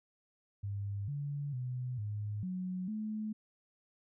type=tone with pitch steps; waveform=sine; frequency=100.5 / 143.4 / 125.7 / 104.5 / 183.9 / 215.2 Hz; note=G2 / D3 / B2 / G#2 / F#3 / A3; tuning=+44 / -41 / +31 / +11 / -10 / -38 cents; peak=-35 dBFS; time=0.63-3.33 s; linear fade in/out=10 ms; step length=450 ms; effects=none